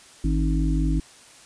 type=harmonic tone with a mistuned harmonic; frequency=52 Hz; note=G#1; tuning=3 cents sharp; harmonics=1 / 3 / 5 / 6; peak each=-21 / -26 / -28 / -29 dBFS; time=0.24-1 s; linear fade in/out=5 ms; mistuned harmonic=5; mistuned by=+47 cents; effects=white hiss -49 dBFS RMS until 1.45 s + resampled to 22050 Hz